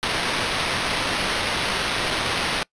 white noise with sample-and-hold, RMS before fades -24 dBFS, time 0.03-2.63 s, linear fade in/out 0 ms, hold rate 7350 Hz, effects noise-tail reverb RT60 0.1 s tail -24 dB re dry + resampled to 22050 Hz

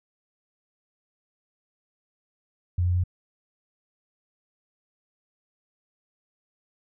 sine tone with pitch steps, 88.5 / 89.06 / 89.63 Hz, F2 / F2 / F2, +23 / +34 / +45 cents, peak -20 dBFS, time 2.78-3.038 s, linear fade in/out 5 ms, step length 86 ms, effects none

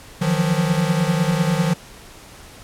square tone cluster, 153.9 / 169.7 / 179.7 Hz, D#3 / F3 / F3, -19 / -49 / +50 cents, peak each -22 dBFS, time 0.21-1.74 s, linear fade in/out 10 ms, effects pink hiss -42 dBFS RMS until 2.63 s + low-pass 12000 Hz 12 dB/octave

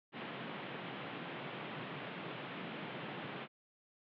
pink band-pass noise, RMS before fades -45 dBFS, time 0.12-3.48 s, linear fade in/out 50 ms, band 130 to 3400 Hz, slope 48 dB/octave, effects none

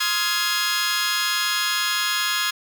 15% pulse chord, F minor seventh, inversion second, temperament just, 1047.7 / 1257.2 / 1396.9 / 1676.3 Hz, C6 / Eb6 / F6 / Ab6, +2 / +18 / 0 / +16 cents, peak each -22 / -22 / -22 / -17 dBFS, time 0-2.51 s, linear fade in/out 10 ms, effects none

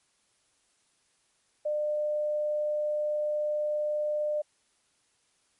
sine tone, 600 Hz, D5, 37 cents sharp, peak -26 dBFS, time 1.65-4.42 s, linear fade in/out 10 ms, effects white hiss -70 dBFS RMS until 5.59 s + MP3 48 kbps

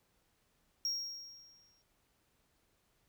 triangle tone with exponential decay, 5588 Hz, F8, in tune, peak -30 dBFS, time 0.85-1.82 s, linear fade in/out 1 ms, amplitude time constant 210 ms, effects pink hiss -75 dBFS RMS until 3.08 s

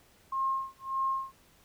sine tone with tremolo, 1070 Hz, C6, 38 cents sharp, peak -26 dBFS, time 0.32-1.32 s, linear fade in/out 5 ms, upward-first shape sine, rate 1.7 Hz, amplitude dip 100%, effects pink hiss -62 dBFS RMS until 1.64 s

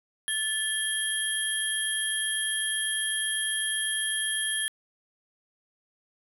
sine tone cluster, 1742 / 3244 / 10810 Hz, A6 / G#7 / E9, -18 / -41 / +42 cents, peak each -30 dBFS, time 0.28-4.68 s, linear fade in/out 0 ms, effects tanh soft clip ceiling -18 dBFS + 9-bit

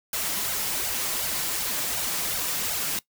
white noise with flanger, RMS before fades -28 dBFS, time 0.13-2.99 s, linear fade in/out 2 ms, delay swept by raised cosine 1.3 to 6.8 ms, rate 2.7 Hz, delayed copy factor +0.75, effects noise-tail reverb RT60 0.1 s tail -19 dB re dry

